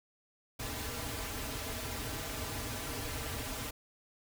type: noise with comb filter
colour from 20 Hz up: pink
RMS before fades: -39 dBFS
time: 0.59-3.71 s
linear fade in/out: 10 ms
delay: 5.5 ms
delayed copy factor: -0.95
effects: none